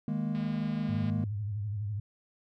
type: chord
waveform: triangle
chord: D# suspended fourth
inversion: none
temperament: just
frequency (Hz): 155.56 / 207.4 / 233.3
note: D#3 / G#3 / A#3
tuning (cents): 0 / -2 / +2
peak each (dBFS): -32 / -31 / -32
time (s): 0.08-1.24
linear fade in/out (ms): 2
type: click train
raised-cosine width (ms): 0.3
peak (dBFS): -34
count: 153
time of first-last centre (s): 0.35-1.099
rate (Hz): 203
type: tone with vibrato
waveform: sine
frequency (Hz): 103.83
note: G#2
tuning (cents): 0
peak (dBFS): -31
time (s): 0.89-2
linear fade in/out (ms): 5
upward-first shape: sine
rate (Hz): 12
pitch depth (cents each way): 86
effects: none